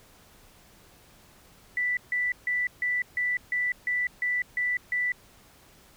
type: tone bursts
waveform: sine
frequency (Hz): 1975.5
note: B6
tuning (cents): 0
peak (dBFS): -24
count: 10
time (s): 1.77-5.12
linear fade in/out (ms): 2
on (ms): 200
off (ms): 150
effects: pink hiss -56 dBFS RMS until 5.96 s